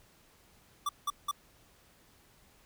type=tone bursts; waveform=square; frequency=1165 Hz; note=D6; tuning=14 cents flat; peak=-30 dBFS; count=3; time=0.86-1.313 s; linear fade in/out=5 ms; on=31 ms; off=180 ms; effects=pink hiss -63 dBFS RMS until 2.65 s